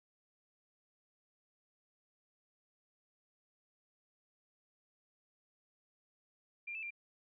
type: tone with pitch steps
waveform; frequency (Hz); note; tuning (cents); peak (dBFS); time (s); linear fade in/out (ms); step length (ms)
sine; 2389 / 2628 / 2379; D7 / E7 / D7; +29 / -6 / +22; -40; 6.67-6.907; 10; 79
effects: none